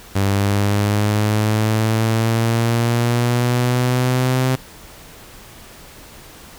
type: linear sweep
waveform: sawtooth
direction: up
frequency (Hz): 98 to 130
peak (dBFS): -11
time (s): 0.15-4.56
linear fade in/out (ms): 10
effects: pink hiss -41 dBFS RMS until 6.58 s